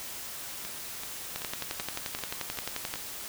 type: two click trains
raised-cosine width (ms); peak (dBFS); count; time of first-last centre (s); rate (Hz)
0.2; -21 / -15; 7 / 19; 0.65-2.958 / 1.36-2.939; 2.6 / 11.4
effects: white hiss -40 dBFS RMS until 3.28 s